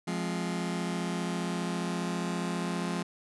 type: chord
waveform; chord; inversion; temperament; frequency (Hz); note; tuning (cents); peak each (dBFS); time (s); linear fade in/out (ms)
sawtooth; F minor; none; just; 174.61 / 209.5 / 261.9; F3 / Ab3 / C4; 0 / +15 / +2; -28 / -32 / -34; 0.07-3.03; 10
effects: resampled to 24000 Hz